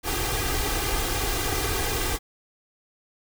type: noise with comb filter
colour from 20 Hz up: pink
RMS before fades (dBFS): -26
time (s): 0.03-2.19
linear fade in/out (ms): 50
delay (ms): 2.5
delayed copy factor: +0.75
effects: none